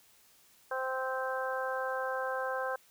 harmonic tone, 260.8 Hz, C4, 5 cents flat, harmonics 2 / 3 / 4 / 5 / 6, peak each -35 / -39 / -39 / -42 / -38 dBFS, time 0.71-2.76 s, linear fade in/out 5 ms, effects white hiss -63 dBFS RMS until 2.9 s

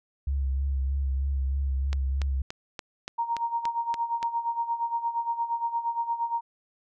sine tone with vibrato, 67.9 Hz, C#2, 35 cents flat, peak -24 dBFS, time 0.27-2.42 s, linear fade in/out 5 ms, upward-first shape sine, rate 3.2 Hz, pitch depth 38 cents each way
click train, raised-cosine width 0.2 ms, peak -17 dBFS, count 9, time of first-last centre 1.93-4.229 s, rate 3.48 Hz
sine tone with tremolo, 932.3 Hz, A#5, in tune, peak -23 dBFS, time 3.18-6.41 s, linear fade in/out 10 ms, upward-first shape sine, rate 8.6 Hz, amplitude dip 75%
effects none

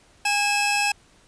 sawtooth tone pair together, 819.5 / 2600 Hz, G#5 / E7, -23 / -24 cents, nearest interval octave + minor sixth, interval 1999 cents, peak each -19 dBFS, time 0.25-0.92 s, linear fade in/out 5 ms, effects pink hiss -56 dBFS RMS until 1.27 s + resampled to 22050 Hz

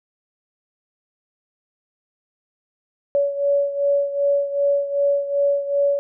sine beating tone pair, 565 / 567.6 Hz, C#5 / C#5, +33 / +41 cents, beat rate 2.6 Hz, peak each -18 / -23 dBFS, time 3.15-5.99 s, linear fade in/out 0 ms, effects none

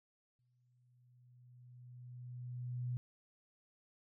sine tone with exponential growth, 123.47 Hz, B2, in tune, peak -35 dBFS, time 0.39-2.97 s, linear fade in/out 0 ms, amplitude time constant 560 ms, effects none

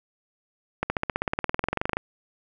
accelerating click train, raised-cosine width 0.5 ms, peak -9 dBFS, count 23, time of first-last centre 0.83-1.969 s, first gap 70 ms, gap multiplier 0.97, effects none

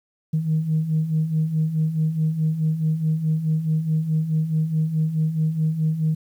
sine beating tone pair, 154.1 / 158.8 Hz, D#3 / D#3, -16 / +36 cents, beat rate 4.7 Hz, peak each -25 / -19 dBFS, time 0.33-6.15 s, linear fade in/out 10 ms, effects tanh soft clip ceiling -13 dBFS + 9-bit

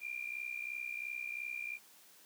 sine tone with amplitude modulation, 2392 Hz, D7, 31 cents sharp, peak -35 dBFS, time 0-1.79 s, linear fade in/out 50 ms, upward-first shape sine, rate 62.9 Hz, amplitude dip 80%, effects white hiss -61 dBFS RMS until 2.25 s + high-pass 150 Hz 12 dB/octave

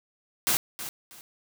white noise with echo, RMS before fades -24 dBFS, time 0.47-0.57 s, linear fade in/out 0 ms, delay 320 ms, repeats 2, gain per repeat -12 dB, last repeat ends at 1.21 s, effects none

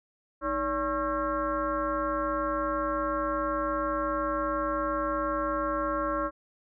sine tone with frequency modulation, 830.6 Hz, G#5, in tune, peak -26 dBFS, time 0.41-6.31 s, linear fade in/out 50 ms, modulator 259 Hz, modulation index 2.3, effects none

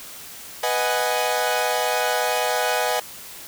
sawtooth chord, G# minor seventh, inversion first, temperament equal, 493.9 / 622.3 / 740 / 830.6 Hz, B4 / D#5 / F#5 / G#5, 0 / 0 / 0 / 0 cents, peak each -22 dBFS, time 0.63-3 s, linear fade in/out 5 ms, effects white hiss -39 dBFS RMS until 3.47 s

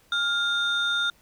sine tone pair together, 1405 / 3636 Hz, F6 / A#7, +10 / -44 cents, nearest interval octave + major third, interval 1646 cents, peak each -23 / -24 dBFS, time 0.12-1.1 s, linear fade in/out 2 ms, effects tanh soft clip ceiling -18 dBFS + pink hiss -60 dBFS RMS until 1.21 s

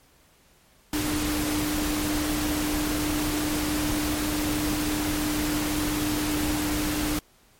sine tone in noise, 301 Hz, D4, 43 cents sharp, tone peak -26 dBFS, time 0.93-7.19 s, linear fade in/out 2 ms, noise pink, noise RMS -29 dBFS, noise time 0.93-7.19 s, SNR 0 dB, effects pink hiss -59 dBFS RMS until 7.59 s + MP3 64 kbps

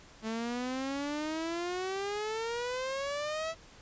sawtooth exponential sweep, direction up, 217.9 to 660 Hz, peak -29 dBFS, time 0.22-3.55 s, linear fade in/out 50 ms, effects pink hiss -55 dBFS RMS until 3.81 s + resampled to 16000 Hz

